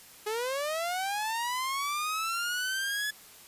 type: linear sweep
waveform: sawtooth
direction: up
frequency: 415.3 to 1715 Hz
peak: -26 dBFS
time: 0.26-3.11 s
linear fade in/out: 10 ms
effects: white hiss -52 dBFS RMS until 3.47 s + resampled to 32000 Hz